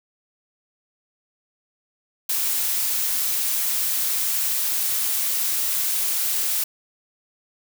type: noise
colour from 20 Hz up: blue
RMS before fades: -23 dBFS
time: 2.29-6.64 s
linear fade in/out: 5 ms
effects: none